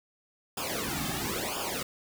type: noise with flanger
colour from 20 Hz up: pink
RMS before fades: -33 dBFS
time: 0.57-1.83 s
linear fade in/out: 5 ms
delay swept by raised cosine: 0.49 to 2.09 ms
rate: 0.99 Hz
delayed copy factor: -1
effects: none